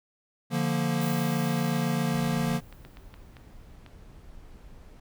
square chord, Bb major, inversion first, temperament equal, 146.83 / 174.61 / 233.1 Hz, D3 / F3 / Bb3, 0 / 0 / 0 cents, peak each -30 dBFS, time 0.5-2.61 s, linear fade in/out 50 ms
violet noise with exponential decay, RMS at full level -39 dBFS, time 1.01-3.77 s, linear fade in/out 5 ms, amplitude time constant 600 ms
clicks, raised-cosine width 0.3 ms, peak -31 dBFS, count 10, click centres 1.587 / 1.734 / 2.213 / 2.534 / 2.726 / 2.85 / 2.971 / 3.141 / 3.368 / 3.863 s
brown noise, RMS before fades -48 dBFS, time 2.12-5 s, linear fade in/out 5 ms
effects none

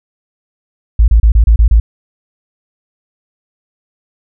sine tone bursts, 55 Hz, A1, in tune, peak -3 dBFS, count 7, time 0.99-1.8 s, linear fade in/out 5 ms, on 90 ms, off 30 ms, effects none

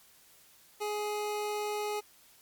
25% pulse tone, 418.5 Hz, G#4, 13 cents sharp, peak -28 dBFS, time 0.8-2.01 s, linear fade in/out 20 ms, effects white hiss -60 dBFS RMS until 2.41 s + MP3 96 kbps

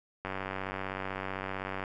click train, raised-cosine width 0.5 ms, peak -20 dBFS, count 153, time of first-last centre 0.25-1.838 s, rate 95.7 Hz, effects none

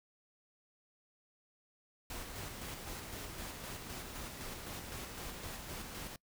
pink noise with tremolo, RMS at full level -44 dBFS, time 2.1-6.16 s, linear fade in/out 2 ms, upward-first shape square, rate 3.9 Hz, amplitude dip 30%, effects noise-tail reverb RT60 0.1 s tail -24 dB re dry

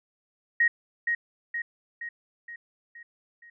sine tone with echo, 1879 Hz, A#6, 13 cents sharp, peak -18 dBFS, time 0.6-0.68 s, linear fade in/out 5 ms, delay 470 ms, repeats 6, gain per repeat -5 dB, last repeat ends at 3.5 s, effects none

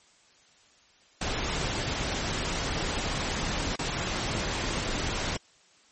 pink noise with dropouts, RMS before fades -30 dBFS, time 1.21-5.37 s, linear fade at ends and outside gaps 5 ms, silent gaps 3.759-3.79 s, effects white hiss -60 dBFS RMS until 5.91 s + MP3 32 kbps

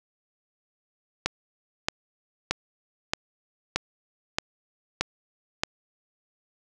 click train, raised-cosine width 0.2 ms, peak -6 dBFS, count 8, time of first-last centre 1.26-5.635 s, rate 1.6 Hz, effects none

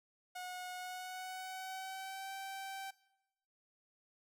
sawtooth tone with pitch glide, 728 to 775.8 Hz, F#5 to G5, -28 to -18 cents, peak -39 dBFS, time 0.35-2.91 s, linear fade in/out 10 ms, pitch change +110 cents, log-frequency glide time 0.75-2.32 s, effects noise-tail reverb RT60 0.9 s tail -20 dB re dry

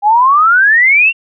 sine exponential sweep, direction up, 801 to 2794 Hz, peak -5 dBFS, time 0.02-1.13 s, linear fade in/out 50 ms, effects none

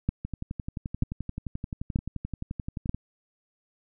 two click trains, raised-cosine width 5 ms, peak -20 / -12 dBFS, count 32 / 4, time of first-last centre 0.25-2.946 / 0.09-2.894 s, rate 11.5 / 1.07 Hz, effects none

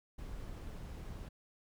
brown noise, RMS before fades -45 dBFS, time 0.18-1.29 s, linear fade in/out 10 ms, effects none

